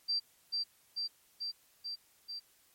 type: tone with echo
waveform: sine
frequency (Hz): 4699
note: D8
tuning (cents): 0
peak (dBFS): -29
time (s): 0.08-0.2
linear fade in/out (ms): 20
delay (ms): 440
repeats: 5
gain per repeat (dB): -2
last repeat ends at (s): 2.4
effects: white hiss -67 dBFS RMS until 2.74 s + MP3 64 kbps